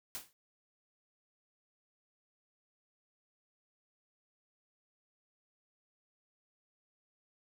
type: noise with exponential decay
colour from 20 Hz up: white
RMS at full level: -38 dBFS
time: 0.15-0.33 s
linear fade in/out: 0 ms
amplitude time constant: 38 ms
effects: none